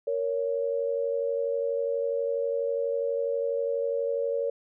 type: tone pair together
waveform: sine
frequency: 466.2 / 558.4 Hz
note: A#4 / C#5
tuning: 0 / +13 cents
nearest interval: minor third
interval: 313 cents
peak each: -28 dBFS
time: 0.07-4.5 s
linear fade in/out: 5 ms
effects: none